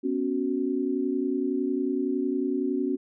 sine chord, B suspended second, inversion none, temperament just, 246.9 / 277.8 / 370.4 Hz, B3 / C#4 / F#4, 0 / +4 / +2 cents, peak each -30 / -27 / -29 dBFS, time 0.03-2.97 s, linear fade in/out 20 ms, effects none

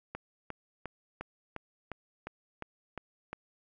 click train, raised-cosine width 0.5 ms, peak -23 dBFS, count 10, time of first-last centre 0.15-3.33 s, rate 2.83 Hz, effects none

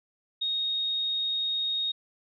sine tone, 3731 Hz, A#7, 1 cent sharp, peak -26 dBFS, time 0.41-1.92 s, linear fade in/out 10 ms, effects none

